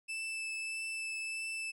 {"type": "tone with vibrato", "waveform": "40% pulse", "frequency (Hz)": 2637, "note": "E7", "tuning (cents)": 0, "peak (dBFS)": -36, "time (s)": [0.08, 1.72], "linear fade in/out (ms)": 20, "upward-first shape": "triangle", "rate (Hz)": 1.6, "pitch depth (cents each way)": 11, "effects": ["low-pass 12000 Hz 12 dB/octave"]}